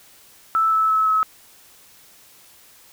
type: tone with pitch steps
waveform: sine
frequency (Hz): 1317 / 1307.1 / 1297.4 / 1287.7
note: E6 / E6 / E6 / E6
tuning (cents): -2 / -15 / -28 / -41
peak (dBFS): -15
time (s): 0.55-1.23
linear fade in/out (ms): 0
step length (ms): 170
effects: white hiss -50 dBFS RMS until 2.92 s